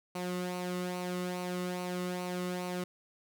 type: tone with flanger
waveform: sawtooth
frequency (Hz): 180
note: F#3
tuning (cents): -47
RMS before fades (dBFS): -36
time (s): 0.15-2.84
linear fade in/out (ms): 5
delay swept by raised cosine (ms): 0.58 to 1.25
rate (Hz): 2.4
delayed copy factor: -0.55
effects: none